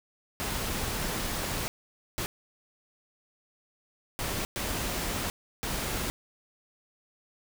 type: noise bursts at uneven times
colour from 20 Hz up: pink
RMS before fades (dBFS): -32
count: 5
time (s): 0.4-1.68 / 2.18-2.26 / 4.19-4.45 / 4.56-5.3 / 5.63-6.1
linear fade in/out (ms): 0
effects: none